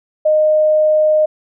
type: tone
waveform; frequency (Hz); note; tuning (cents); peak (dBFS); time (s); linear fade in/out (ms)
sine; 616; D#5; -17; -9; 0.25-1.26; 10
effects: none